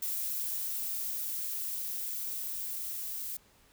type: noise with level ramp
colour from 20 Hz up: violet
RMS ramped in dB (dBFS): -34 to -38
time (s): 0.02-3.37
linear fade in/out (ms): 5
effects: pink hiss -63 dBFS RMS until 3.72 s